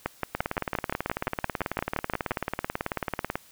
two click trains, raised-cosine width 0.5 ms, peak -12 / -11 dBFS, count 56 / 14, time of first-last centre 0.35-3.355 / 0.06-2.309 s, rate 18.3 / 5.78 Hz, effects white hiss -55 dBFS RMS until 3.51 s

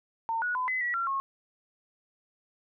sine tone with pitch steps, 908 / 1461 / 1011 / 2025 / 1934 / 1368 / 1088 Hz, A#5 / F#6 / B5 / B6 / B6 / F6 / C#6, -46 / -22 / +40 / +43 / -37 / -36 / -33 cents, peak -27 dBFS, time 0.29-1.2 s, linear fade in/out 0 ms, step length 130 ms, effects none

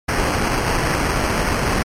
pink noise with sample-and-hold, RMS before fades -19 dBFS, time 0.08-1.83 s, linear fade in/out 10 ms, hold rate 3675 Hz, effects low-pass 11000 Hz 12 dB/octave + MP3 64 kbps

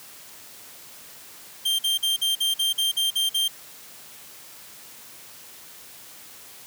45% pulse tone bursts, 3168 Hz, G7, 18 cents sharp, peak -20 dBFS, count 10, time 1.65-3.482 s, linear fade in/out 10 ms, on 140 ms, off 48 ms, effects white hiss -45 dBFS RMS until 6.66 s + high-pass 80 Hz 12 dB/octave

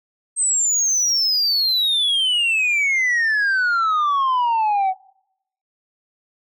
sine exponential sweep, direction down, 8372 to 740 Hz, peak -13 dBFS, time 0.36-4.94 s, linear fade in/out 50 ms, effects noise-tail reverb RT60 0.8 s tail -26 dB re dry + tanh soft clip ceiling -15 dBFS

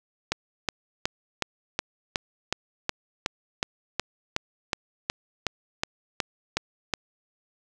click train, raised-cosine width 0.2 ms, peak -7 dBFS, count 19, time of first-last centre 0.32-6.938 s, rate 2.72 Hz, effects none

